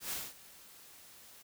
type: noise with ADSR envelope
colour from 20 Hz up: white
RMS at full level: -37 dBFS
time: 0-1.43 s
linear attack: 110 ms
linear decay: 220 ms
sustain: -19 dB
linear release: 17 ms
effects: none